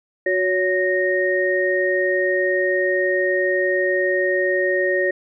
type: tone cluster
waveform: sine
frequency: 367.7 / 561 / 1856 Hz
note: F#4 / C#5 / A#6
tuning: -11 / +21 / -8 cents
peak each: -21 dBFS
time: 0.26-5.11 s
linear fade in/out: 5 ms
effects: none